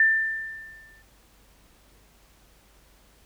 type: tone with exponential decay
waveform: sine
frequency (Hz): 1782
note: A6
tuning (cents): +22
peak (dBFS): -14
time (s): 0-1.02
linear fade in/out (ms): 2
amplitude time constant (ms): 220
effects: added 50 Hz sine -59 dBFS peak until 3.25 s + pink hiss -59 dBFS RMS until 3.25 s